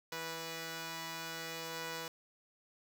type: tone pair together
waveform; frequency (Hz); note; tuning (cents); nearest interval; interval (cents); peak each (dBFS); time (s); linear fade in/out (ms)
5% pulse; 163.9 / 491.1; E3 / B4; -10 / -10; octave + perfect fifth; 1900; -33 / -31; 0.12-2.08; 2
effects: none